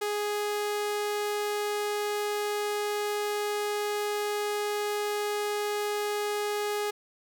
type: tone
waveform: sawtooth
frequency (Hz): 415.3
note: G#4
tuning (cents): 0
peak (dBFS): -24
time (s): 0.01-6.91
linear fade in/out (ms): 10
effects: none